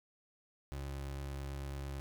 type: tone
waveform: 30% pulse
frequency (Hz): 69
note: C#2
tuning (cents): -7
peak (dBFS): -37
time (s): 0.72-2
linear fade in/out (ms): 0
effects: none